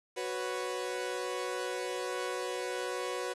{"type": "chord", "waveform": "sawtooth", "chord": "F# suspended fourth", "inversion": "none", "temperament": "equal", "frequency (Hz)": [370, 493.9, 554.4], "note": ["F#4", "B4", "C#5"], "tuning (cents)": [0, 0, 0], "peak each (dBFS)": [-34, -33, -37], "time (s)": [0.16, 3.34], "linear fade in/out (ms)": 20, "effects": ["resampled to 24000 Hz", "9-bit"]}